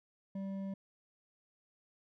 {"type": "tone with hard clipping", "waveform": "sine", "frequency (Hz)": 194.5, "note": "G3", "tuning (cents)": -13, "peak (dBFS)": -39, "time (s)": [0.35, 0.74], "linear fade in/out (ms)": 5, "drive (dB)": 7, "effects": []}